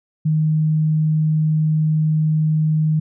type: tone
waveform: sine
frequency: 155.56 Hz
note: D#3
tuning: in tune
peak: -14 dBFS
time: 0.25-3 s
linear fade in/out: 10 ms
effects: none